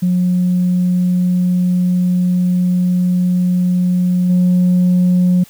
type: tone with level steps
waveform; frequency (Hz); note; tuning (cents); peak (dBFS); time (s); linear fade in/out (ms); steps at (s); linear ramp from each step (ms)
sine; 180; F#3; -47; -10 / -7; 0.02-5.44; 10; 4.29; 10
effects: tanh soft clip ceiling -7 dBFS + white hiss -44 dBFS RMS until 5.49 s